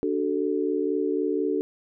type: chord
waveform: sine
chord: D major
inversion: none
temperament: equal with one note detuned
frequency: 293.7 / 376 / 440 Hz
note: D4 / F#4 / A4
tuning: 0 / +28 / 0 cents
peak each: -27 dBFS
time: 0.03-1.61 s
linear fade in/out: 0 ms
effects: none